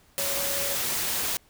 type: tone in noise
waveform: sine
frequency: 559 Hz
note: C#5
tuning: 14 cents sharp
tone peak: -34 dBFS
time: 0.18-0.75 s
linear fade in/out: 0 ms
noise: white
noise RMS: -28 dBFS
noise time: 0.18-1.37 s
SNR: -9 dB
effects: pink hiss -60 dBFS RMS until 1.49 s